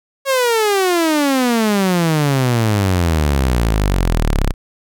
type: exponential sweep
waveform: sawtooth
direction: down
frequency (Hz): 554.4 to 31.27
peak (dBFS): -9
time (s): 0.25-4.54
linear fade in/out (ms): 50
effects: none